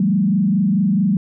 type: tone with frequency modulation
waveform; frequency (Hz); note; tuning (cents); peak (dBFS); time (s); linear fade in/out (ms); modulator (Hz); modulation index
sine; 195.6; G3; -4; -13; 0-1.17; 2; 24.6; 1.1
effects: none